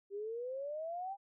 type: exponential sweep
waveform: sine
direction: up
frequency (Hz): 392 to 805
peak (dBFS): -38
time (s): 0.1-1.17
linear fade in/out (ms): 50
effects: none